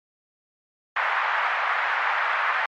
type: band-pass noise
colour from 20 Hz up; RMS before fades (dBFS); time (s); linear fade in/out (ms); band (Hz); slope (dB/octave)
white; -24; 0.96-2.66; 5; 790 to 1900; 24
effects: MP3 48 kbps